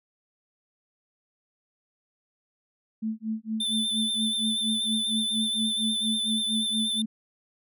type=tone with tremolo; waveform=sine; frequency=220 Hz; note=A3; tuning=in tune; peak=-25 dBFS; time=3.02-7.06 s; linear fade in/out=10 ms; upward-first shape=sine; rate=4.3 Hz; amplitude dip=100%
type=tone with vibrato; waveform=square; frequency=3542 Hz; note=A7; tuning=11 cents sharp; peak=-26 dBFS; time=3.6-7.02 s; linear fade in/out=5 ms; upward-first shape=sine; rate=8.3 Hz; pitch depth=25 cents each way
effects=none